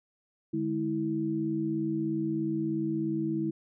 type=tone cluster; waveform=sine; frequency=148.8 / 208.9 / 325.8 Hz; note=D3 / G#3 / E4; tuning=+23 / +10 / -20 cents; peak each=-35 / -34 / -29 dBFS; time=0.53-3.51 s; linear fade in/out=10 ms; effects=none